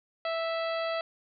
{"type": "harmonic tone with a mistuned harmonic", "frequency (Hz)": 658, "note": "E5", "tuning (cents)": -3, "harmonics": [1, 2, 3, 4, 5, 6, 7], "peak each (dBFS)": [-30, -36, -40, -42, -44, -46, -47], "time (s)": [0.25, 1.01], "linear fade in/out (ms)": 2, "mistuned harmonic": 6, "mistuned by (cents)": 24, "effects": []}